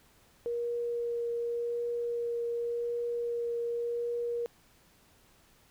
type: tone with vibrato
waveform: sine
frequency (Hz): 473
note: A#4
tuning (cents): +25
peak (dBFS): -30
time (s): 0.46-4.46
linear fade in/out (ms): 0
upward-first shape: triangle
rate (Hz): 0.88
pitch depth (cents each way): 10
effects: pink hiss -63 dBFS RMS until 5.7 s